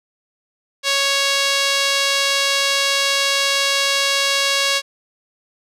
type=tone with band-pass filter; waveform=sawtooth; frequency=554.4 Hz; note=C#5; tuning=in tune; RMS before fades=-18 dBFS; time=0.83-4.82 s; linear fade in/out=50 ms; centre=4200 Hz; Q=1.1; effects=none